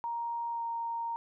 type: tone with pitch glide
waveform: sine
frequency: 936 to 927.9 Hz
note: A#5 to A#5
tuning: +7 to -8 cents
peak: -32 dBFS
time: 0.04-1.16 s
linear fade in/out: 0 ms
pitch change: -15 cents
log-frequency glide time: 0.5-0.63 s
effects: none